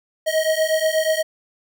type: beating tone pair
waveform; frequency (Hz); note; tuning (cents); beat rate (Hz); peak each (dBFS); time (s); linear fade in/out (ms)
square; 628 / 636.3; D#5 / D#5; +16 / +39; 8.3; -21; 0.26-1.23; 20
effects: none